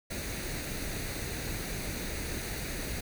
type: noise with comb filter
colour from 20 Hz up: pink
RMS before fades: -36 dBFS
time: 0.1-3.01 s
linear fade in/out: 10 ms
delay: 0.47 ms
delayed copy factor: +0.55
effects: none